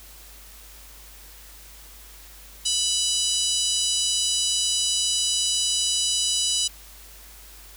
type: harmonic tone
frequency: 987.8 Hz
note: B5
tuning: in tune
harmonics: 3 / 4 / 5 / 6 / 7 / 8 / 9 / 10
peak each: -27 / -28 / -29 / -30 / -30 / -31 / -32 / -32 dBFS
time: 2.65-6.68 s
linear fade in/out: 10 ms
effects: added 50 Hz sine -47 dBFS peak until 7.76 s + white hiss -47 dBFS RMS until 7.76 s